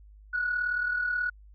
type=tone pair together; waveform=sine; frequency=1430.5 / 1469 Hz; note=F6 / F#6; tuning=+41 / -13 cents; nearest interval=unison; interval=46 cents; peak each=-34 / -26 dBFS; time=0.33-1.3 s; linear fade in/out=10 ms; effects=tanh soft clip ceiling -19 dBFS + added 51 Hz sine -49 dBFS peak until 1.54 s